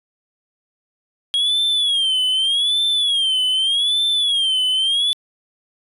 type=tone with vibrato; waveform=triangle; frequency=3273 Hz; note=G#7; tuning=26 cents flat; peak=-14 dBFS; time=1.34-5.13 s; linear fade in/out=0 ms; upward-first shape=sine; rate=0.83 Hz; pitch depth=140 cents each way; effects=resampled to 32000 Hz